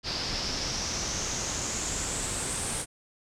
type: noise with low-pass filter sweep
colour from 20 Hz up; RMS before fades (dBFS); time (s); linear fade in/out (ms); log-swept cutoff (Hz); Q
pink; -32; 0.03-2.86; 50; 4800 to 9000; 5.8
effects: none